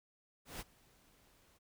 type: noise with ADSR envelope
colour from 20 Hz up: pink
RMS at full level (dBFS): -44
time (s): 0.45-1.59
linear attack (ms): 150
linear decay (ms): 33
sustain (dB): -24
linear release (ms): 26
effects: none